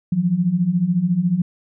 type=beating tone pair; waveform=sine; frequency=166.9 / 180.9 Hz; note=E3 / F#3; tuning=+22 / -39 cents; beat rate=14 Hz; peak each=-21 / -17 dBFS; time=0.12-1.42 s; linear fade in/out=5 ms; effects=none